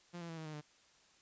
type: tone with pitch steps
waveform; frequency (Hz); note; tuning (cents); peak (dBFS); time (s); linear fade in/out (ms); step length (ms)
sawtooth; 174.2 / 168.95 / 163.85 / 158.91 / 154.12 / 149.48; F3 / E3 / E3 / D#3 / D#3 / D3; -4 / +43 / -10 / +37 / -16 / +31; -40; 0.13-0.616; 20; 81
effects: white hiss -67 dBFS RMS until 1.21 s + resampled to 16000 Hz